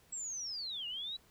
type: linear two-way sweep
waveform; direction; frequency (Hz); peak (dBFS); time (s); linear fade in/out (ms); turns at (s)
sine; down then up; 7760 to 2794 to 3975; -38; 0.12-1.17; 10; 0.87
effects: pink hiss -66 dBFS RMS until 1.3 s